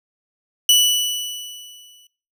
sawtooth tone with exponential decay, 2960 Hz, F#7, in tune, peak -6 dBFS, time 0.69-2.07 s, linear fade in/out 2 ms, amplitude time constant 300 ms, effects noise-tail reverb RT60 0.4 s tail -21 dB re dry

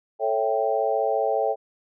sine chord, A dominant seventh, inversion none, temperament equal, 440 / 554.4 / 659.3 / 784 Hz, A4 / C#5 / E5 / G5, 0 / 0 / 0 / 0 cents, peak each -26 dBFS, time 0.19-1.56 s, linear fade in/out 50 ms, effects none

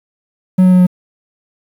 triangle tone with pitch steps, 185 / 183.62 / 182.24 / 180.88 Hz, F#3 / F#3 / F#3 / F#3, 0 / -13 / -26 / -39 cents, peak -3 dBFS, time 0.58-0.868 s, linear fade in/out 10 ms, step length 72 ms, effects 7-bit

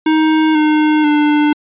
square tone with pitch steps, 313.6 / 305.6 / 297.7 Hz, D#4 / D#4 / D4, +14 / -31 / +24 cents, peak -10 dBFS, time 0.06-1.53 s, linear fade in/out 5 ms, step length 490 ms, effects resampled to 8000 Hz

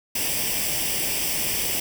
white noise with comb filter, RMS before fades -25 dBFS, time 0.15-1.8 s, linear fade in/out 5 ms, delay 0.37 ms, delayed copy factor +0.7, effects none

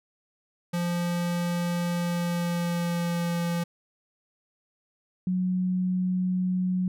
square tone with pitch glide, 173.8 to 171.31 Hz, F3 to F3, -8 to -33 cents, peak -26 dBFS, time 0.73-3.64 s, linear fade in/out 10 ms, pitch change -25 cents, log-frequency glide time 1.91-3.38 s
sine tone, 183.4 Hz, F#3, 15 cents flat, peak -23 dBFS, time 5.27-6.88 s, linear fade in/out 2 ms
effects none

